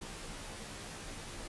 pink noise with comb filter, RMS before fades -45 dBFS, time 0.01-1.48 s, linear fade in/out 10 ms, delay 16 ms, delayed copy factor -0.95, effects resampled to 24000 Hz

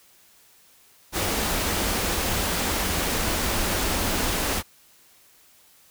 pink band-stop noise, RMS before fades -25 dBFS, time 1.12-4.63 s, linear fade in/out 50 ms, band 110 to 160 Hz, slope 96 dB/octave, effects white hiss -56 dBFS RMS until 5.9 s

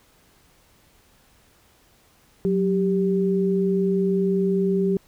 sine tone pair together, 185 / 392 Hz, F#3 / G4, 0 / 0 cents, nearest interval octave + minor second, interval 1300 cents, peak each -21 dBFS, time 2.45-4.97 s, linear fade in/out 0 ms, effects pink hiss -58 dBFS RMS until 5.07 s

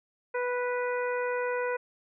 harmonic tone, 492.6 Hz, B4, 5 cents flat, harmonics 1 / 2 / 3 / 4 / 5, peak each -29 / -35 / -36 / -40 / -43 dBFS, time 0.34-1.77 s, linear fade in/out 10 ms, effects none

